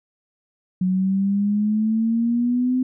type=exponential sweep; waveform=sine; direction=up; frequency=182.7 to 257.5 Hz; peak=-17 dBFS; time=0.81-2.83 s; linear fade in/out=5 ms; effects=none